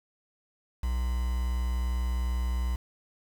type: tone with quantisation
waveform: triangle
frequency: 61.3 Hz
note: B1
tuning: 12 cents flat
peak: -24 dBFS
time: 0.83-2.76 s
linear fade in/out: 5 ms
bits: 7
effects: none